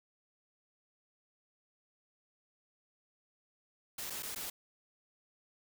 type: noise with dropouts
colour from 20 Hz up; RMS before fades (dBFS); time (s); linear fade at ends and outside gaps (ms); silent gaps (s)
white; -41; 3.98-4.5; 5; 4.1-4.103 / 4.225-4.23 / 4.348-4.359
effects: none